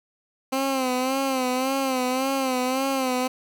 15% pulse tone with vibrato, 261.6 Hz, C4, in tune, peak -16 dBFS, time 0.52-3.28 s, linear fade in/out 10 ms, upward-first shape sine, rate 1.8 Hz, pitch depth 68 cents each way, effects none

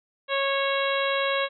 harmonic tone, 550 Hz, C#5, 14 cents flat, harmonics 1 / 2 / 3 / 4 / 5 / 6 / 7, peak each -26 / -29 / -31 / -32 / -33 / -34 / -34 dBFS, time 0.28-1.49 s, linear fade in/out 50 ms, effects none

